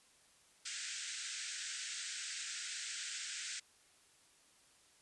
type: band-pass noise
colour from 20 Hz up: white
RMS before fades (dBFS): -44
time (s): 0.65-3.6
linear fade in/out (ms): 10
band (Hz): 1400 to 8500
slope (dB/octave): 96
effects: white hiss -67 dBFS RMS until 5.01 s + resampled to 24000 Hz